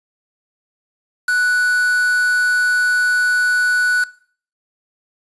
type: tone with quantisation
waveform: triangle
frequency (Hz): 1480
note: F#6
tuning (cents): 0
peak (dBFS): -12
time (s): 1.28-4.04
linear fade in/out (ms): 5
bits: 4
effects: noise-tail reverb RT60 0.5 s tail -20 dB re dry + resampled to 22050 Hz